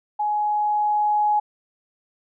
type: tone with level ramp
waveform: sine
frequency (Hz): 839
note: G#5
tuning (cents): +17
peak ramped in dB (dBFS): -20 to -16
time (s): 0.19-1.4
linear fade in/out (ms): 10
effects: none